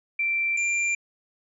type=tone pair in turn; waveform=sine / square; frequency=2349 / 2374 Hz; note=D7 / D7; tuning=0 / +18 cents; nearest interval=unison; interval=18 cents; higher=second; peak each=-22 / -23 dBFS; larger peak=first; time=0.19-0.57 / 0.57-0.95 s; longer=neither; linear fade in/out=5 ms; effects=resampled to 24000 Hz